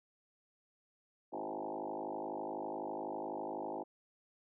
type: tone with frequency modulation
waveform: sine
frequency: 585 Hz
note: D5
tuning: 7 cents flat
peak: -38 dBFS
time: 1.32-3.84 s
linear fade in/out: 20 ms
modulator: 52 Hz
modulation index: 6
effects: none